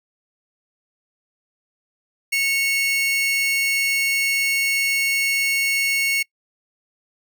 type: tone pair together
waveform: 40% pulse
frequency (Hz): 2201 / 2766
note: C#7 / F7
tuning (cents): -13 / -17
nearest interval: major third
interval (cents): 396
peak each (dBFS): -18 / -24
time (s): 2.32-6.23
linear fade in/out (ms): 10
effects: noise-tail reverb RT60 0.1 s tail -25 dB re dry